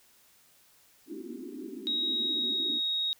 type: band-pass noise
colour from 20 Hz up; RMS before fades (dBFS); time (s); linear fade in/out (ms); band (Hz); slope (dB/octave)
white; -41; 1.06-2.81; 50; 220 to 380; 96
type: tone with pitch glide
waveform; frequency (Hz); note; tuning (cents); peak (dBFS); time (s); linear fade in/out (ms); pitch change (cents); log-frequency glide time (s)
sine; 3800 to 3767; A#7 to A#7; +33 to +17; -27; 1.87-3.13; 0; -16; 2.15-2.8
effects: white hiss -62 dBFS RMS until 3.19 s